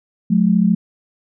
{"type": "tone pair together", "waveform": "sine", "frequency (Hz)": [181.19, 215.1], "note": ["F#3", "A3"], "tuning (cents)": [-36, -39], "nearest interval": "minor third", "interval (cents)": 297, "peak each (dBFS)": -14, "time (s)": [0.3, 0.75], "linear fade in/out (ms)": 10, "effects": []}